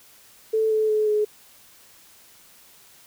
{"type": "tone with pitch steps", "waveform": "sine", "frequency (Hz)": [440, 434.2, 428.5, 422.8], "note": ["A4", "A4", "A4", "G#4"], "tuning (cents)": [0, -23, -46, 31], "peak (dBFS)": -18, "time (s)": [0.53, 1.25], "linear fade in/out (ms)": 10, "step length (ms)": 180, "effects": ["white hiss -52 dBFS RMS until 3.06 s"]}